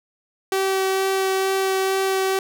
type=tone with vibrato; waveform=sawtooth; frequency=383.6 Hz; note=G4; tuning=37 cents flat; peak=-15 dBFS; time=0.52-2.39 s; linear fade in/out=2 ms; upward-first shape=sine; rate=2.2 Hz; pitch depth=8 cents each way; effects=none